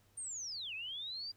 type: linear two-way sweep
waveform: sine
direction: down then up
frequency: 8950 to 2479 to 4810 Hz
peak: -40 dBFS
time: 0.17-1.32 s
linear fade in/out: 10 ms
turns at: 0.74 s
effects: added 100 Hz sine -70 dBFS peak until 1.36 s + pink hiss -71 dBFS RMS until 1.36 s

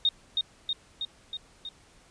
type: tone with echo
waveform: sine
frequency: 3700 Hz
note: A#7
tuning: 14 cents flat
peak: -20 dBFS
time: 0.05-0.09 s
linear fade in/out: 2 ms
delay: 320 ms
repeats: 5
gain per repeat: -3 dB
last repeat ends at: 1.69 s
effects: pink hiss -58 dBFS RMS until 2.1 s + resampled to 22050 Hz

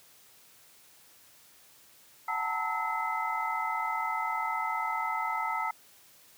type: tone cluster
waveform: sine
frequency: 746 / 881 / 921 / 1299 / 2046 Hz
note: F#5 / A5 / A#5 / E6 / C7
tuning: +14 / +2 / -21 / -26 / -39 cents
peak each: -39 / -34 / -36 / -33 / -37 dBFS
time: 2.28-5.71 s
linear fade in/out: 5 ms
effects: white hiss -58 dBFS RMS until 6.37 s + high-pass 60 Hz 12 dB/octave

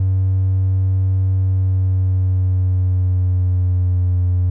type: tone with pitch glide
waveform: triangle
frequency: 94.7 to 90.32 Hz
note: F#2 to F#2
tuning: +41 to -41 cents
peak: -10 dBFS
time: 0-4.5 s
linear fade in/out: 5 ms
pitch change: -82 cents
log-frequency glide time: 1.34-4.19 s
effects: tanh soft clip ceiling -9 dBFS

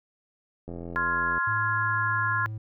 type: click train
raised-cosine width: 2 ms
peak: -25 dBFS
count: 61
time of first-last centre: 0.68-1.379 s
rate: 85.8 Hz
type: chord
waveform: sine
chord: F minor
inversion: second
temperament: just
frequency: 1047.7 / 1396.9 / 1676.3 Hz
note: C6 / F6 / Ab6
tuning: +2 / 0 / +16 cents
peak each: -28 dBFS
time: 0.96-2.46 s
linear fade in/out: 0 ms
type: tone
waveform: triangle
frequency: 108.7 Hz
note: A2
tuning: 21 cents flat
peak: -30 dBFS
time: 1.47-2.58 s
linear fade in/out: 5 ms
effects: none

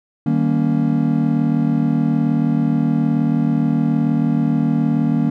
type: chord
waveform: triangle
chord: Eb dominant seventh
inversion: none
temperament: just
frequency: 155.56 / 194.45 / 233.3 / 280 Hz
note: Eb3 / G3 / Bb3 / Db4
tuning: 0 / -14 / +2 / +18 cents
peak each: -17 / -22 / -16 / -19 dBFS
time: 0.26-5.3 s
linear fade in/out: 5 ms
effects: none

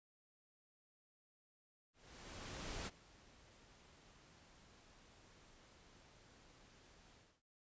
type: noise with ADSR envelope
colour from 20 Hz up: pink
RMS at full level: -45 dBFS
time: 1.93-7.42 s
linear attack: 940 ms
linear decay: 30 ms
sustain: -20 dB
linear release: 260 ms
effects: resampled to 16000 Hz

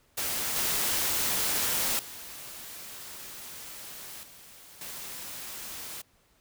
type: noise with level steps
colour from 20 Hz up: white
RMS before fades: -31 / -28 / -43 / -51 / -40 dBFS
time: 0.17-6.02 s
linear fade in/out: 10 ms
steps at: 0.56 / 1.99 / 4.23 / 4.81 s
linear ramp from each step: 2 ms
effects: pink hiss -66 dBFS RMS until 6.4 s

